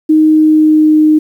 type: tone with pitch glide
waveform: sine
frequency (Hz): 311.1 to 307.9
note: D#4 to D#4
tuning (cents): 0 to -18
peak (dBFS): -4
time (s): 0.09-1.19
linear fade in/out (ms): 10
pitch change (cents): -18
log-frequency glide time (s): 0.29-0.96
effects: 7-bit